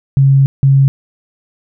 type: tone bursts at uneven times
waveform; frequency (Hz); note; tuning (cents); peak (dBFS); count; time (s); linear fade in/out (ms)
sine; 136.6; C#3; -25; -5; 2; 0.17-0.46 / 0.63-0.88; 0
effects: none